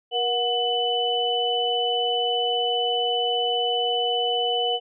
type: tone cluster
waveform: sine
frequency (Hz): 475.8 / 732 / 2995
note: A#4 / F#5 / F#7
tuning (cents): +35 / -19 / +20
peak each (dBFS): -26 / -26 / -24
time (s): 0.11-4.8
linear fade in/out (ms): 50
effects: none